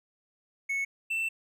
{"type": "tone pair in turn", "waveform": "triangle", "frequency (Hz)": [2205, 2674], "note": ["C#7", "E7"], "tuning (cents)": [-10, 24], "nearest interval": "minor third", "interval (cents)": 334, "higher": "second", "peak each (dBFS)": -26, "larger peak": "neither", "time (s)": [[0.69, 0.85], [1.1, 1.29]], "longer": "second", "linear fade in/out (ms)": 10, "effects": []}